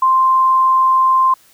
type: tone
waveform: sine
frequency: 1046.5 Hz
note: C6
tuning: in tune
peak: -9 dBFS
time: 0.02-1.34 s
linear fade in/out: 5 ms
effects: white hiss -50 dBFS RMS until 1.53 s